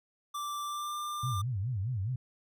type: tone with pitch glide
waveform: square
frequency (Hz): 1173 to 1192.8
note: D6 to D6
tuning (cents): -2 to +27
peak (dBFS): -35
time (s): 0.34-1.42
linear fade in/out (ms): 10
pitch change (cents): +29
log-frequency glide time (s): 0.64-0.96
type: tone with vibrato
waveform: sine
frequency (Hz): 110.4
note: A2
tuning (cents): +6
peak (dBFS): -30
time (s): 1.23-2.16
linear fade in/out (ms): 5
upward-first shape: sine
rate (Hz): 4.8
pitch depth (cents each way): 290
effects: none